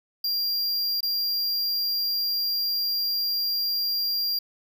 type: tone with dropouts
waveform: square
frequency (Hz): 4769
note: D8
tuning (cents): +26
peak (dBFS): -24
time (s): 0.24-4.39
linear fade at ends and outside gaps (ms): 5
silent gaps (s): 1.007-1.029
effects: none